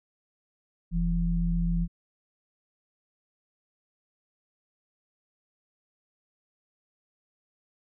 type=tone pair together; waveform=sine; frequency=42.5 / 170 Hz; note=F1 / F3; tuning=-46 / -46 cents; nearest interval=2 octaves; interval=2400 cents; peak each=-26 dBFS; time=0.91-1.88 s; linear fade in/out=50 ms; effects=none